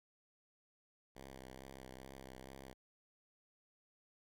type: tone with vibrato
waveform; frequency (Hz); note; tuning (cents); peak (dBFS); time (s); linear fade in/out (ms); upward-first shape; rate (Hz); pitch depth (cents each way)
5% pulse; 65.8; C2; +10; -40; 1.15-2.74; 20; sine; 2.3; 37
effects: none